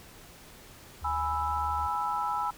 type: tone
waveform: sine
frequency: 74.9 Hz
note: D2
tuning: 35 cents sharp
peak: -36 dBFS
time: 1.01-1.88 s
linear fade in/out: 20 ms
type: chord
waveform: sine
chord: E major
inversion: first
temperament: equal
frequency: 830.6 / 987.8 / 1318.5 Hz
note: G#5 / B5 / E6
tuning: 0 / 0 / 0 cents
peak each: -32 dBFS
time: 1.04-2.51 s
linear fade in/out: 10 ms
effects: pink hiss -51 dBFS RMS until 2.57 s